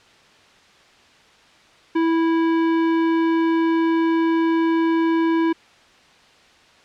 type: tone with tanh clipping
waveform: sine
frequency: 328.5 Hz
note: E4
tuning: 6 cents flat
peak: -18 dBFS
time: 1.95-5.53 s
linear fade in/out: 10 ms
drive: 16 dB
effects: white hiss -51 dBFS RMS until 6.84 s + low-pass 4000 Hz 12 dB/octave

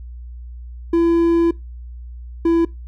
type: tone pair in turn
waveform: triangle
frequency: 336.5 / 334 Hz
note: E4 / E4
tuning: +36 / +23 cents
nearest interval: unison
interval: 13 cents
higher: first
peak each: -10 dBFS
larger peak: neither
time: 0.93-1.51 / 2.45-2.65 s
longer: first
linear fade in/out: 5 ms
effects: noise-tail reverb RT60 0.2 s tail -22 dB re dry + added 60 Hz sine -31 dBFS peak until 2.87 s

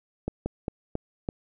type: slowing click train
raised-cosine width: 2 ms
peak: -15 dBFS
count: 5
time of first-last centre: 0.28-1.289 s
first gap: 180 ms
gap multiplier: 1.23
effects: none

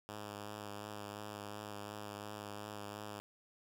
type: tone with vibrato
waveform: 5% pulse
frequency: 103.83 Hz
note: G#2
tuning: in tune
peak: -33 dBFS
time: 0.09-3.2 s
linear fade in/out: 0 ms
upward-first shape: triangle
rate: 2.8 Hz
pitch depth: 27 cents each way
effects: none

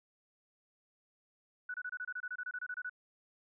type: tone bursts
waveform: sine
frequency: 1480 Hz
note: F#6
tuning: in tune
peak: -37 dBFS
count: 16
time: 1.69-2.896 s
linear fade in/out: 5 ms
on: 51 ms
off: 26 ms
effects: none

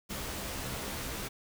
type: noise with comb filter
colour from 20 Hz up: pink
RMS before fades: -38 dBFS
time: 0.09-1.29 s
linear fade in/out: 20 ms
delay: 15 ms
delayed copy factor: +0.55
effects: none

